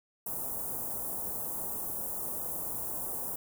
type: band-stop noise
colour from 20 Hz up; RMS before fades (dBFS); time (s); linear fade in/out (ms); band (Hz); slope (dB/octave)
white; -36; 0.26-3.36; 5; 980 to 9700; 24
effects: none